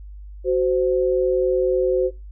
sine tone pair together, 373.2 / 517 Hz, F#4 / C5, +15 / -21 cents, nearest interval tritone, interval 564 cents, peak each -18 / -20 dBFS, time 0.44-2.11 s, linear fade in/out 50 ms, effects noise-tail reverb RT60 0.2 s tail -18 dB re dry + added 50 Hz sine -35 dBFS peak until 2.31 s

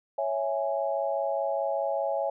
sine chord, C# minor, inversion none, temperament equal, 554.4 / 659.3 / 830.6 Hz, C#5 / E5 / G#5, 0 / 0 / 0 cents, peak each -29 / -30 / -32 dBFS, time 0.18-2.3 s, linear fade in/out 5 ms, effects none

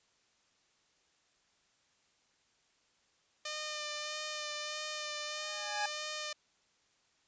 5% pulse tone with vibrato, 604 Hz, D5, 48 cents sharp, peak -26 dBFS, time 3.45-6.33 s, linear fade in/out 5 ms, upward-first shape sine, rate 1.6 Hz, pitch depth 18 cents each way
25% pulse tone with exponential growth, 830.6 Hz, G#5, in tune, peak -27 dBFS, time 5.3-5.86 s, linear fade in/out 5 ms, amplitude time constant 120 ms
effects white hiss -72 dBFS RMS until 7.27 s + resampled to 16000 Hz

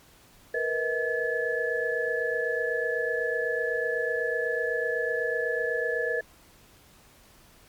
sine tone cluster, 465.7 / 493.7 / 637 / 1718 Hz, A#4 / B4 / D#5 / A6, -2 / -1 / +41 / -42 cents, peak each -30 / -31 / -34 / -29 dBFS, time 0.54-6.21 s, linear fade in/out 5 ms, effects pink hiss -56 dBFS RMS until 7.68 s + MP3 96 kbps

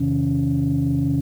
sine tone cluster, 83.6 / 132 / 157.3 / 278.6 Hz, E2 / C3 / D#3 / C#4, +25 / +16 / +19 / +9 cents, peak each -28 / -21 / -23 / -20 dBFS, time 0-1.21 s, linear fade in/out 10 ms, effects tanh soft clip ceiling -11 dBFS + 8-bit

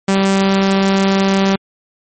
sawtooth tone, 194.5 Hz, G3, 13 cents flat, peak -7 dBFS, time 0.08-1.56 s, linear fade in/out 5 ms, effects MP3 32 kbps

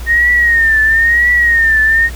sine tone with vibrato, 1848 Hz, A#6, 16 cents flat, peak -7 dBFS, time 0.06-2.1 s, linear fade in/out 50 ms, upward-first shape triangle, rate 1 Hz, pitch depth 100 cents each way, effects added 60 Hz sine -22 dBFS peak until 2.15 s + pink hiss -33 dBFS RMS until 2.15 s

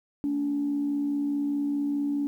sine tone pair together, 222.2 / 287 Hz, A3 / D4, +17 / -40 cents, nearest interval major third, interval 443 cents, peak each -36 / -24 dBFS, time 0.24-2.27 s, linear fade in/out 0 ms, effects tanh soft clip ceiling -19 dBFS + 10-bit

